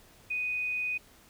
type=tone; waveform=sine; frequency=2489 Hz; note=D#7; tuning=in tune; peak=-29 dBFS; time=0.3-0.98 s; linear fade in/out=10 ms; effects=pink hiss -58 dBFS RMS until 1.29 s